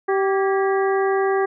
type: harmonic tone with a mistuned harmonic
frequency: 388.1 Hz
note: G4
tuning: 17 cents flat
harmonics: 1 / 2 / 3 / 4 / 5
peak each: -18 / -24 / -28 / -30 / -32 dBFS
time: 0.08-1.46 s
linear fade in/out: 10 ms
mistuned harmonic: 4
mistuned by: +83 cents
effects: none